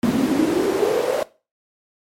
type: noise with high-pass filter sweep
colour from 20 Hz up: brown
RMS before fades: -19 dBFS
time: 0.03-1.23 s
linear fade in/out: 0 ms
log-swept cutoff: 220 to 570 Hz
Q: 7.4
effects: noise-tail reverb RT60 0.3 s tail -18 dB re dry + MP3 64 kbps